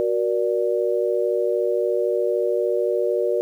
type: chord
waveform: sine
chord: Gb augmented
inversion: none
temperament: equal with one note detuned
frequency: 370 / 473.8 / 587.3 Hz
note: Gb4 / Bb4 / D5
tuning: 0 / +28 / 0 cents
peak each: -23 / -22 / -24 dBFS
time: 0-3.41 s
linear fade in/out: 0 ms
effects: 9-bit